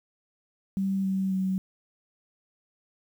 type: tone with pitch steps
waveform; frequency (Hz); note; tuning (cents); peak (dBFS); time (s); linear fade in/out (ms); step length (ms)
sine; 193.7 / 191.36 / 189.06; G3 / G3 / F#3; -20 / -41 / +38; -24; 0.77-1.58; 0; 270
effects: 9-bit